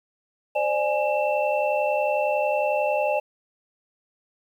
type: tone cluster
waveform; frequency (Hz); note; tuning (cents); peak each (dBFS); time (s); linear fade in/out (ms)
sine; 526 / 597 / 834 / 2677; C5 / D5 / G#5 / E7; +9 / +28 / +7 / +26; -28 / -23 / -26 / -31; 0.55-3.2; 10
effects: 9-bit